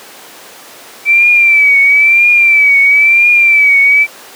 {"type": "tone with vibrato", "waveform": "sine", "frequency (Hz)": 2323, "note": "D7", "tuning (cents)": -20, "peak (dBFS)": -4, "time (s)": [1.05, 4.07], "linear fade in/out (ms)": 50, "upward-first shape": "triangle", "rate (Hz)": 1, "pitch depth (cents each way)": 82, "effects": ["pink hiss -33 dBFS RMS until 4.35 s", "high-pass 400 Hz 12 dB/octave"]}